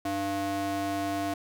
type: ring-modulated tone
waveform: square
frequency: 196.7 Hz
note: G3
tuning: 6 cents sharp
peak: -26 dBFS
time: 0.05-1.34 s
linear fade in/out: 5 ms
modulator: 495 Hz
effects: none